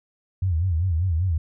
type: tone with vibrato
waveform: sine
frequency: 86.6 Hz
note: F2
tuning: 14 cents flat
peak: -19 dBFS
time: 0.42-1.38 s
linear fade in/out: 5 ms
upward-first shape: sine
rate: 5.1 Hz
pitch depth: 170 cents each way
effects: none